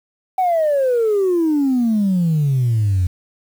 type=exponential sweep; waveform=sine; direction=down; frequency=764 to 87.31 Hz; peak=-12 dBFS; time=0.38-3.07 s; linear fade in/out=5 ms; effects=tanh soft clip ceiling -11 dBFS + 7-bit